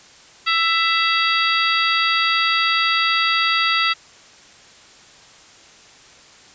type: harmonic tone with a mistuned harmonic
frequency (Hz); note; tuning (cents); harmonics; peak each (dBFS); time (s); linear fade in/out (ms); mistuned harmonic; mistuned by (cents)
664; E5; +12; 2 / 3 / 4 / 5 / 6 / 7; -20 / -22 / -23 / -24 / -25 / -25; 0.46-3.94; 20; 6; -77
effects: white hiss -46 dBFS RMS until 6.54 s + resampled to 16000 Hz